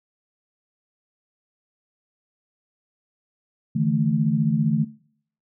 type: chord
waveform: sine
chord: D suspended second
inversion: none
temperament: equal with one note detuned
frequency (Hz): 146.83 / 161.98 / 220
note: D3 / E3 / A3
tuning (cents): 0 / -30 / 0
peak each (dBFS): -23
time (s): 3.75-4.85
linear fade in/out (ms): 10
effects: noise-tail reverb RT60 0.6 s tail -20 dB re dry